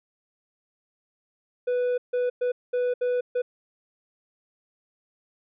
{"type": "tone bursts at uneven times", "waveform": "triangle", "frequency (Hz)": 493.9, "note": "B4", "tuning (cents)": 0, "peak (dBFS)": -20, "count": 6, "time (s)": [[1.67, 1.98], [2.13, 2.3], [2.41, 2.52], [2.73, 2.94], [3.01, 3.21], [3.35, 3.42]], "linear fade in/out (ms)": 10, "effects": ["resampled to 8000 Hz"]}